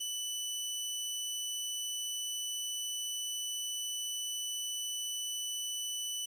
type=tone; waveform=20% pulse; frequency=2981 Hz; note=F#7; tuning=12 cents sharp; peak=-30 dBFS; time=0-6.26 s; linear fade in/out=10 ms; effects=10-bit